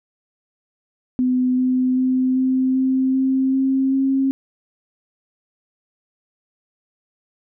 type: tone with pitch steps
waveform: sine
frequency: 253 / 255.2 / 257.4 / 259.7 / 261.9 / 264.2 / 266.5 / 268.8 Hz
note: B3 / C4 / C4 / C4 / C4 / C4 / C4 / C4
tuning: +42 / -43 / -28 / -13 / +2 / +17 / +32 / +47 cents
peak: -15 dBFS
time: 1.19-4.31 s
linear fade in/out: 0 ms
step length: 390 ms
effects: none